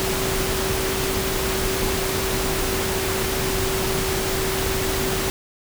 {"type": "tone in noise", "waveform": "sine", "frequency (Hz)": 382.1, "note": "G4", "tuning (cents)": -44, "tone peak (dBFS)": -26, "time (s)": [0, 5.3], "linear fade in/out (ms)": 0, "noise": "pink", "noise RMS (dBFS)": -24, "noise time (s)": [0, 5.3], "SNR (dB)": -5, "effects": []}